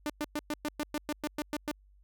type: tone bursts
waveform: sawtooth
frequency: 298.3 Hz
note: D4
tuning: 27 cents sharp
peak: -27 dBFS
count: 12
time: 0.06-1.714 s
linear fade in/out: 0 ms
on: 37 ms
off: 110 ms
effects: added 49 Hz sine -58 dBFS peak until 2.03 s